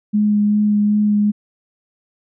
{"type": "tone with vibrato", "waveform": "sine", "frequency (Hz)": 208.6, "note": "G#3", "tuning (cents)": 8, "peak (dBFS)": -12, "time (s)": [0.13, 1.32], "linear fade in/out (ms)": 20, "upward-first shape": "sine", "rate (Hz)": 2.6, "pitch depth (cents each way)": 12, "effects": []}